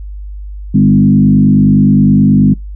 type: tone with frequency modulation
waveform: sine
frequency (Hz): 201.1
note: G3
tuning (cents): +44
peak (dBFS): -4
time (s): 0.74-2.54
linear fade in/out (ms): 10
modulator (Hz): 49.5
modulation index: 1.3
effects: noise-tail reverb RT60 0.2 s tail -26 dB re dry + added 50 Hz sine -22 dBFS peak until 2.75 s